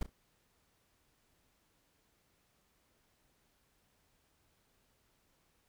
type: noise with echo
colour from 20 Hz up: brown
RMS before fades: -33 dBFS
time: 0.01-0.03 s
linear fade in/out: 2 ms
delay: 33 ms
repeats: 2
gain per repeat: -13 dB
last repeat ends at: 0.096 s
effects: pink hiss -74 dBFS RMS until 5.68 s